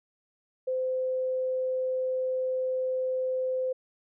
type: tone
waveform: sine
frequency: 515 Hz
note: C5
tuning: 28 cents flat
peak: -26 dBFS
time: 0.67-3.73 s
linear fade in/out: 10 ms
effects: none